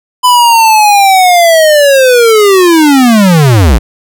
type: linear sweep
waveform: square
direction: down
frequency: 1006 to 48.17 Hz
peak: -3 dBFS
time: 0.23-3.79 s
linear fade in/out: 20 ms
effects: none